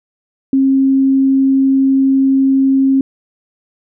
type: tone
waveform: sine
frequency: 268.8 Hz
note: C4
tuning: 47 cents sharp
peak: -8 dBFS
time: 0.53-3.01 s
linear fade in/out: 2 ms
effects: none